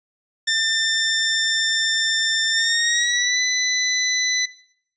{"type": "tone with pitch glide", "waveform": "15% pulse", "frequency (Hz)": [1792, 1999.9], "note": ["A6", "B6"], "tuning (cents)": [31, 21], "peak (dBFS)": -11, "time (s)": [0.47, 4.46], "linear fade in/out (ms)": 10, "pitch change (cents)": 190, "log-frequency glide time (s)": [2.52, 3.41], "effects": ["noise-tail reverb RT60 0.6 s tail -17 dB re dry", "resampled to 16000 Hz"]}